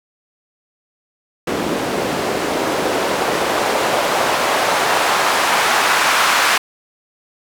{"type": "noise with band-pass filter sweep", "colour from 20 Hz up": "white", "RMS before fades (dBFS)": -17, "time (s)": [1.47, 6.58], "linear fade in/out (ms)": 5, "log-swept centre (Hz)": [300, 1300], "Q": 1.1, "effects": []}